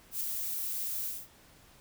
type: noise with ADSR envelope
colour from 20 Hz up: violet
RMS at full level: -32 dBFS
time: 0.11-1.28 s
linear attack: 96 ms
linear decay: 6 ms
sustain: -3 dB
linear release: 220 ms
effects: pink hiss -59 dBFS RMS until 1.8 s